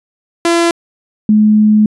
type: tone pair in turn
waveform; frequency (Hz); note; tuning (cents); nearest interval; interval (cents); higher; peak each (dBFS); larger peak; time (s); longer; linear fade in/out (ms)
sawtooth / sine; 339 / 213.1; E4 / G#3; +49 / +45; minor sixth; 804; first; -5; neither; 0.45-0.71 / 1.29-1.86; second; 2
effects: resampled to 24000 Hz